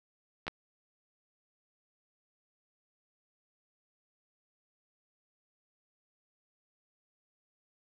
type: clicks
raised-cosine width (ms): 0.3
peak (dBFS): -22 / -18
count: 2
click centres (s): 0.468 / 0.48
effects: none